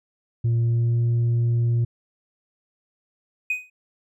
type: tone with pitch glide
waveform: sine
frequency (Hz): 116.54 to 117.83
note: A#2 to A#2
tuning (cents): 0 to +19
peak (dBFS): -15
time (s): 0.44-1.85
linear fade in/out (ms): 10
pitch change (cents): +19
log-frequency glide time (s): 0.59-0.99
type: tone with exponential decay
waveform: triangle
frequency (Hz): 2499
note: D#7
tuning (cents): +7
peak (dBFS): -15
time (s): 3.5-3.7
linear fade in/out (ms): 5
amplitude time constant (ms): 42
effects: tanh soft clip ceiling -17 dBFS